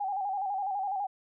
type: tone with vibrato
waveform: sine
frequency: 789 Hz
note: G5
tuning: 11 cents sharp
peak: -29 dBFS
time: 0-1.07 s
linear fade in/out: 10 ms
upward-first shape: square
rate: 12 Hz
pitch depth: 62 cents each way
effects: none